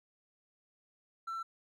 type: tone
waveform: triangle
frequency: 1342 Hz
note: E6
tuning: 31 cents sharp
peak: -34 dBFS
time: 1.27-1.43 s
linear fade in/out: 10 ms
effects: tanh soft clip ceiling -30 dBFS